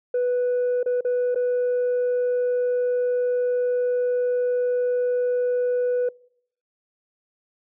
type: tone with dropouts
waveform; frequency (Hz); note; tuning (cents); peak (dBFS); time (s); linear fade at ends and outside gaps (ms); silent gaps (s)
sine; 493.5; B4; -1; -17; 0.14-6.09; 5; 0.831-0.86 / 1.009-1.048 / 1.347-1.357
effects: noise-tail reverb RT60 0.7 s tail -26 dB re dry + tanh soft clip ceiling -18 dBFS